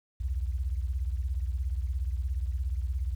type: beating tone pair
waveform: sine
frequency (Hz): 61.74 / 78.74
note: B1 / D#2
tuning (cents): 0 / +21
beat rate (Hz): 17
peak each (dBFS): -29 / -34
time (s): 0.2-3.15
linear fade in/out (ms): 10
effects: 10-bit

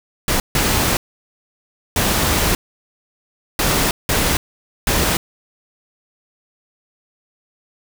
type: noise bursts at uneven times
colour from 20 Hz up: pink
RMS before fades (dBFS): -17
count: 6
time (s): 0.28-0.4 / 0.55-0.97 / 1.96-2.55 / 3.59-3.91 / 4.09-4.37 / 4.87-5.17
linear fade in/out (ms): 2
effects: none

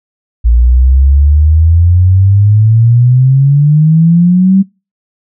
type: exponential sweep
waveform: sine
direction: up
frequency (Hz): 56.8 to 196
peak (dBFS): -3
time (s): 0.44-4.63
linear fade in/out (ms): 20
effects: noise-tail reverb RT60 0.3 s tail -26 dB re dry

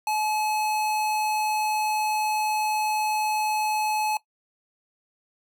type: tone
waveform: square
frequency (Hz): 856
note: A5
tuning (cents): -48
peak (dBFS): -24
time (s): 0.07-4.17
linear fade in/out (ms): 2
effects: noise-tail reverb RT60 0.1 s tail -18 dB re dry

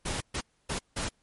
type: noise bursts at uneven times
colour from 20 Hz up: pink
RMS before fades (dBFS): -32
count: 4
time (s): 0.05-0.21 / 0.34-0.41 / 0.69-0.79 / 0.96-1.09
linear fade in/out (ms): 10
effects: pink hiss -71 dBFS RMS until 1.22 s + MP3 48 kbps

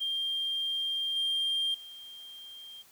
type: tone with level steps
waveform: sine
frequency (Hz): 3191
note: G7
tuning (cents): +30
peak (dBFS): -28 / -25 / -44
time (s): 0-2.83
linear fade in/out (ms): 20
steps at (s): 1.16 / 1.74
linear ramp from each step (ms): 5
effects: tanh soft clip ceiling -25 dBFS + white hiss -59 dBFS RMS until 2.91 s

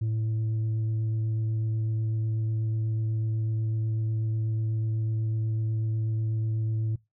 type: tone with vibrato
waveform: sine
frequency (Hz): 110.4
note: A2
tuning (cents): +6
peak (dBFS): -22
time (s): 0.01-6.96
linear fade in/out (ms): 10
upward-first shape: sine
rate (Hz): 8.1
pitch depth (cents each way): 9
effects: noise-tail reverb RT60 0.2 s tail -22 dB re dry + tanh soft clip ceiling -24 dBFS

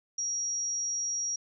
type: tone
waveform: sine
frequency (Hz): 5680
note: F8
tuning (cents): +28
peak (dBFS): -29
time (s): 0.18-1.36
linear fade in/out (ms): 5
effects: none

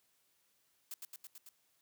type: noise with echo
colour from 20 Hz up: blue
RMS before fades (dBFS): -44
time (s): 0.91-0.94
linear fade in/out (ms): 2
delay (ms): 110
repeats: 5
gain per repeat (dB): -2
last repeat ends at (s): 1.49
effects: white hiss -75 dBFS RMS until 1.81 s + high-pass 80 Hz 12 dB/octave

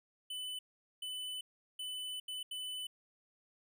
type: tone bursts at uneven times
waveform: square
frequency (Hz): 3004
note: F#7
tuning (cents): +26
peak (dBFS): -40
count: 5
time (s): 0.3-0.59 / 1.02-1.41 / 1.79-2.2 / 2.28-2.43 / 2.51-2.87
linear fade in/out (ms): 5
effects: none

